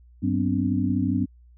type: tone cluster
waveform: sine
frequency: 98.7 / 189.1 / 238.9 / 254.8 / 286.8 Hz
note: G2 / F#3 / A#3 / C4 / D4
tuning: +12 / +38 / +43 / -46 / -41 cents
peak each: -27 / -27 / -34 / -25 / -27 dBFS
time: 0.22-1.26 s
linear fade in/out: 20 ms
effects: added 60 Hz sine -49 dBFS peak until 1.57 s